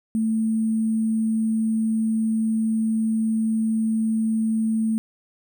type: tone with sample-and-hold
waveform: sine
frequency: 221.9 Hz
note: A3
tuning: 15 cents sharp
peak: -19 dBFS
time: 0.15-4.98 s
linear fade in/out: 0 ms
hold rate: 8820 Hz
effects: none